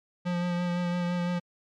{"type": "tone with vibrato", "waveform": "square", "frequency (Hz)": 176, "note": "F3", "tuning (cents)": 14, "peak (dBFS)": -27, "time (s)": [0.25, 1.4], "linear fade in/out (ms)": 20, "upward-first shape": "sine", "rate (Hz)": 5.9, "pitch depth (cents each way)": 19, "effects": ["low-pass 4000 Hz 12 dB/octave", "MP3 96 kbps"]}